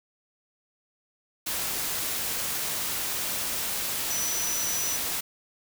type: tone in noise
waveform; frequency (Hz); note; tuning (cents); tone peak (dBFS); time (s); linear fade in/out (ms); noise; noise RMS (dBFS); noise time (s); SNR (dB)
sine; 5920; F#8; 0; -29; 4.1-4.97; 10; white; -30; 1.46-5.21; -2
effects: none